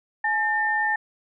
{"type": "tone pair together", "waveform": "sine", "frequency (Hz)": [847, 1802], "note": ["G#5", "A6"], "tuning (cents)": [34, 41], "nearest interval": "octave + minor second", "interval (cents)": 1307, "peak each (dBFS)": [-25, -22], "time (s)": [0.24, 0.96], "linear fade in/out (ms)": 5, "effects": []}